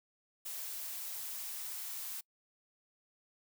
blue noise with high-pass filter sweep, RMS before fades -42 dBFS, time 0.45-2.21 s, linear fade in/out 10 ms, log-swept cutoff 500 to 850 Hz, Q 1.5, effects noise-tail reverb RT60 0.1 s tail -26 dB re dry

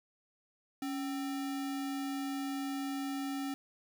sine tone with sample-and-hold, 277.2 Hz, C#4, in tune, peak -34 dBFS, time 0.82-3.54 s, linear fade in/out 2 ms, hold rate 1050 Hz, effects none

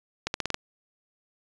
accelerating click train, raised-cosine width 0.2 ms, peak -10 dBFS, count 6, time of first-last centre 0.27-0.544 s, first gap 71 ms, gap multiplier 0.87, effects resampled to 22050 Hz

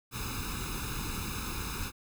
pink noise with comb filter, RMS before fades -36 dBFS, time 0.11-1.92 s, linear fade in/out 50 ms, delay 0.78 ms, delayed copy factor +0.95, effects none

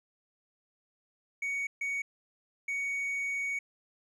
triangle tone bursts at uneven times, 2237 Hz, C#7, 15 cents sharp, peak -29 dBFS, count 3, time 1.42-1.67 / 1.81-2.02 / 2.68-3.59 s, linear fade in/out 5 ms, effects resampled to 24000 Hz

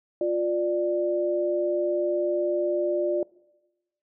sine tone pair together, 352 / 592 Hz, F4 / D5, +14 / +14 cents, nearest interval major sixth, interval 900 cents, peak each -25 dBFS, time 0.21-3.23 s, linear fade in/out 2 ms, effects noise-tail reverb RT60 1.0 s tail -22 dB re dry

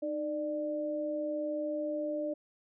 sine tone pair together, 307.2 / 593.5 Hz, D#4 / D5, -22 / +18 cents, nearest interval major seventh, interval 1140 cents, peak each -36 / -33 dBFS, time 0.02-2.34 s, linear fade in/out 10 ms, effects none

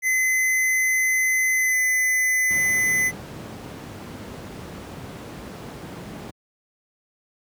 square tone with pitch glide, 2039 to 2025 Hz, C7 to B6, -45 to +43 cents, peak -19 dBFS, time 0.02-3.12 s, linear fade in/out 50 ms, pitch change -12 cents, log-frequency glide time 1.54-1.75 s
brown noise, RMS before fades -29 dBFS, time 2.5-6.31 s, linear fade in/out 10 ms
effects high-pass 150 Hz 12 dB/octave

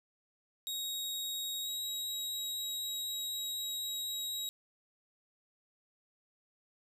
sawtooth tone with pitch glide, 3778 to 3826 Hz, A#7 to A#7, +22 to +44 cents, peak -33 dBFS, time 0.67-4.49 s, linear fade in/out 0 ms, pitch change +22 cents, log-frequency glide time 1.62-1.7 s, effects none

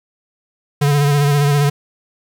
square tone with vibrato, 143.9 Hz, D3, 35 cents flat, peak -12 dBFS, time 0.81-1.7 s, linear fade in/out 10 ms, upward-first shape sine, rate 15 Hz, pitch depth 35 cents each way, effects 8-bit

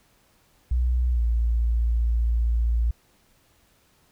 sine tone with pitch glide, 61.4 to 57.62 Hz, B1 to A#1, -9 to -19 cents, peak -19 dBFS, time 0.71-2.91 s, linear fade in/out 5 ms, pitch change -110 cents, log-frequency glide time 1.12-1.21 s, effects pink hiss -62 dBFS RMS until 4.11 s

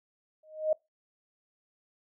sine tone with exponential growth, 622.3 Hz, D#5, in tune, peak -20 dBFS, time 0.43-0.73 s, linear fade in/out 5 ms, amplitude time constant 65 ms, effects noise-tail reverb RT60 0.2 s tail -24 dB re dry

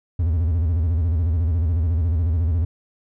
triangle tone with vibrato, 82.41 Hz, E2, in tune, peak -15 dBFS, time 0.19-2.65 s, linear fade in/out 5 ms, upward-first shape square, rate 14 Hz, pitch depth 120 cents each way, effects none

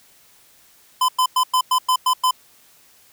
square tone bursts, 1018 Hz, C6, 48 cents flat, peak -15 dBFS, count 8, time 1.01-2.31 s, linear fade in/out 5 ms, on 75 ms, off 100 ms, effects white hiss -53 dBFS RMS until 3.12 s

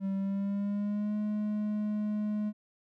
triangle tone with pitch glide, 194.2 to 210.6 Hz, G3 to G#3, -16 to +24 cents, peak -27 dBFS, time 0-2.53 s, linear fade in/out 50 ms, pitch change +140 cents, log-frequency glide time 0.16-1.16 s, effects none

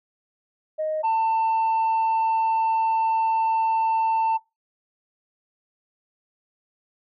sine tone pair in turn, 622.3 / 894.4 Hz, D#5 / A5, 0 / +28 cents, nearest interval tritone, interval 628 cents, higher second, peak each -22 / -16 dBFS, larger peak second, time 0.78-1.03 / 1.03-4.38 s, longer second, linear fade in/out 20 ms, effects noise-tail reverb RT60 0.2 s tail -19 dB re dry + tanh soft clip ceiling -18 dBFS

